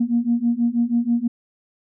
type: beating tone pair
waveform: sine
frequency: 233.1 / 239.3 Hz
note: A#3 / A#3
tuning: 0 / +46 cents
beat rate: 6.2 Hz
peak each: -20 / -19 dBFS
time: 0-1.28 s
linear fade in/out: 10 ms
effects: tanh soft clip ceiling -9 dBFS